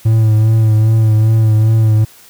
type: tone with vibrato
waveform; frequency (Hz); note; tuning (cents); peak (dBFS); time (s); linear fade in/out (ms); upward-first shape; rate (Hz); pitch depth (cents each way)
triangle; 110; A2; 0; -5; 0.05-2.05; 10; triangle; 2.5; 39
effects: white hiss -42 dBFS RMS until 2.29 s